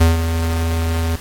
square tone with ADSR envelope, 82.41 Hz, E2, in tune, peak -8 dBFS, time 0-1.16 s, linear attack 12 ms, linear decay 160 ms, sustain -9 dB, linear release 3 ms, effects pink hiss -35 dBFS RMS until 1.2 s + AAC 64 kbps

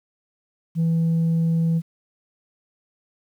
sine tone, 164.81 Hz, E3, in tune, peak -15 dBFS, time 0.75-1.82 s, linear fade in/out 50 ms, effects tanh soft clip ceiling -16 dBFS + 9-bit

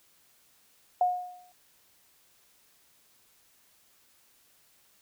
sine tone with exponential decay, 722 Hz, F#5, 43 cents flat, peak -19 dBFS, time 1.01-1.52 s, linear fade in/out 2 ms, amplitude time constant 110 ms, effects white hiss -64 dBFS RMS until 5.01 s

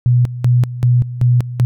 sine tone with tremolo, 122.7 Hz, B2, 11 cents flat, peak -8 dBFS, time 0.06-1.65 s, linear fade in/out 0 ms, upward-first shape square, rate 2.6 Hz, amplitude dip 80%, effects none

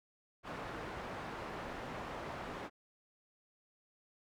white low-pass noise, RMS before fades -44 dBFS, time 0.43-2.7 s, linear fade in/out 50 ms, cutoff 1200 Hz, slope 12 dB/octave, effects none

